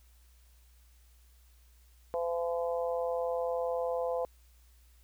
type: harmonic tone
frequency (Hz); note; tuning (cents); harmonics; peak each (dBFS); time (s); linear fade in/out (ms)
170; F3; -46; 3 / 4 / 5 / 6; -31 / -36 / -41 / -43; 2.14-4.25; 0
effects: added 60 Hz sine -58 dBFS peak until 5.03 s + white hiss -68 dBFS RMS until 5.03 s